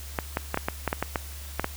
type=clicks; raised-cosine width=0.5 ms; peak=-10 dBFS; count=11; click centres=0.188 / 0.371 / 0.544 / 0.574 / 0.685 / 0.877 / 0.929 / 1.026 / 1.158 / 1.596 / 1.644 s; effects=added 71 Hz sine -38 dBFS peak until 1.76 s + white hiss -44 dBFS RMS until 1.76 s